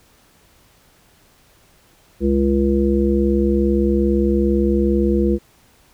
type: harmonic tone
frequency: 68.8 Hz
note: C#2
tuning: 12 cents flat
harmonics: 1 / 3 / 5 / 7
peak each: -20 / -18 / -18 / -23 dBFS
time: 2.2-5.39 s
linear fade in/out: 50 ms
effects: pink hiss -54 dBFS RMS until 5.93 s